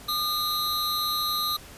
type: tone cluster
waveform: square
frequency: 1210 / 3867 / 4135 Hz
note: D#6 / B7 / C8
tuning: -49 / -37 / -21 cents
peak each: -30 dBFS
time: 0.08-1.57 s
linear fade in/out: 10 ms
effects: pink hiss -46 dBFS RMS until 1.77 s + resampled to 32000 Hz